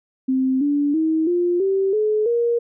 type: tone with pitch steps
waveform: sine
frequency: 261.6 / 288.6 / 318.4 / 351.2 / 387.5 / 427.4 / 471.5 Hz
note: C4 / D4 / D#4 / F4 / G4 / G#4 / A#4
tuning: 0 / -30 / +40 / +10 / -20 / +50 / +20 cents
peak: -16 dBFS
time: 0.28-2.59 s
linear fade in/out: 10 ms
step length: 330 ms
effects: none